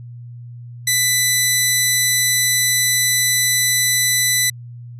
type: tone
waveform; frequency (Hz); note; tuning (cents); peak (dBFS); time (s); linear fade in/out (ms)
10% pulse; 1992; B6; +14; -5; 0.87-4.5; 5
effects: added 120 Hz sine -32 dBFS peak until 4.99 s + resampled to 32000 Hz